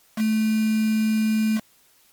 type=tone with quantisation; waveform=sine; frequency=218.2 Hz; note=A3; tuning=14 cents flat; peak=-18 dBFS; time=0.16-1.61 s; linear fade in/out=50 ms; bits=5; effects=white hiss -58 dBFS RMS until 2.12 s + MP3 96 kbps